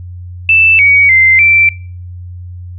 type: tone with pitch steps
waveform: sine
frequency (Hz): 2647 / 2253 / 2080 / 2341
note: E7 / C#7 / C7 / D7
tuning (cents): +7 / +28 / -11 / -6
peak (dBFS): -4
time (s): 0.49-1.69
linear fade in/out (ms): 2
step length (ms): 300
effects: noise-tail reverb RT60 0.5 s tail -24 dB re dry + added 89 Hz sine -24 dBFS peak until 2.78 s